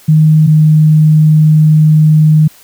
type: tone pair in turn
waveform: sine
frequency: 155.5 / 154.6 Hz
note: D#3 / D#3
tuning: -1 / -11 cents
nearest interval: unison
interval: 10 cents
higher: first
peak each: -3 dBFS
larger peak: neither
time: 0.08-0.47 / 0.47-2.48 s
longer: second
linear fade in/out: 10 ms
effects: white hiss -41 dBFS RMS until 2.63 s